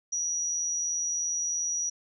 sine tone with amplitude modulation, 5810 Hz, F#8, 32 cents flat, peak -25 dBFS, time 0.12-1.9 s, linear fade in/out 10 ms, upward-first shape sine, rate 163 Hz, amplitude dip 45%, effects none

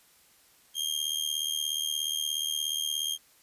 sawtooth tone with amplitude modulation, 3214 Hz, G7, 43 cents sharp, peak -22 dBFS, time 0.74-3.18 s, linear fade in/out 50 ms, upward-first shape sine, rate 76.9 Hz, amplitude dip 80%, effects white hiss -61 dBFS RMS until 3.42 s + resampled to 32000 Hz

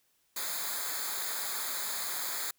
white noise with comb filter, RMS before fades -35 dBFS, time 0.36-2.51 s, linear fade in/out 5 ms, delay 0.35 ms, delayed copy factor -0.9, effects white hiss -72 dBFS RMS until 2.58 s

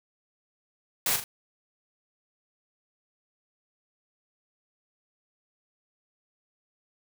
white noise with echo, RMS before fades -26 dBFS, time 1.06-1.16 s, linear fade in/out 2 ms, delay 40 ms, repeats 2, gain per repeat -7 dB, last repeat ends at 1.24 s, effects none

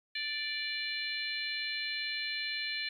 harmonic tone, 587.3 Hz, D5, in tune, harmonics 3 / 4 / 5 / 6 / 7, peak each -40 / -38 / -43 / -44 / -38 dBFS, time 0.15-2.89 s, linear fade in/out 5 ms, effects 11-bit

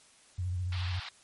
sine tone with vibrato, 90.3 Hz, F#2, 42 cents flat, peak -30 dBFS, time 0.38-1 s, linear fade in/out 10 ms, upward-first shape square, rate 14 Hz, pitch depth 49 cents each way
white band-pass noise, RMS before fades -43 dBFS, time 0.72-1.09 s, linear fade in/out 2 ms, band 710 to 4600 Hz, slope 48 dB/octave
effects white hiss -60 dBFS RMS until 1.23 s + MP3 48 kbps

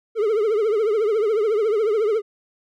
triangle tone with vibrato, 430.7 Hz, A4, 37 cents flat, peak -15 dBFS, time 0.15-2.22 s, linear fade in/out 50 ms, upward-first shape triangle, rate 14 Hz, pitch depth 140 cents each way, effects none

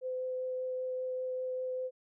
sine tone with vibrato, 511 Hz, C5, 41 cents flat, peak -33 dBFS, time 0.01-1.91 s, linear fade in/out 50 ms, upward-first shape triangle, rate 5.1 Hz, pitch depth 8 cents each way, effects none

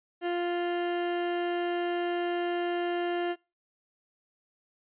30% pulse tone, 349.2 Hz, F4, in tune, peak -25 dBFS, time 0.21-3.36 s, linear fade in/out 50 ms, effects noise-tail reverb RT60 0.3 s tail -25 dB re dry + resampled to 8000 Hz

